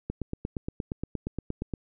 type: click train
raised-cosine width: 3 ms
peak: -18 dBFS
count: 15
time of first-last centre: 0.1-1.737 s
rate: 8.55 Hz
effects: none